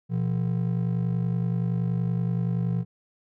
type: ring-modulated tone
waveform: triangle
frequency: 146.83 Hz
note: D3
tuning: in tune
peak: -18 dBFS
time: 0.09-2.85 s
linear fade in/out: 50 ms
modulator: 25.3 Hz
effects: none